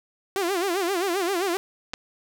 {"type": "tone with vibrato", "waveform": "sawtooth", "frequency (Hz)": 368.5, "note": "F#4", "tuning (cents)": -7, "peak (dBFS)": -19, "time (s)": [0.36, 1.57], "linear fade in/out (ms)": 0, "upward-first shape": "sine", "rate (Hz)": 7.6, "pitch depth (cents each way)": 160}
{"type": "clicks", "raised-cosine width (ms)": 0.2, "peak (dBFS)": -15, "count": 2, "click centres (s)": [1.935, 1.939]}
{"effects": []}